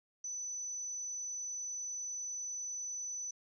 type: tone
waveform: sine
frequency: 5990 Hz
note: F#8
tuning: 20 cents sharp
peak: -38 dBFS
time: 0.24-3.31 s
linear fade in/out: 5 ms
effects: none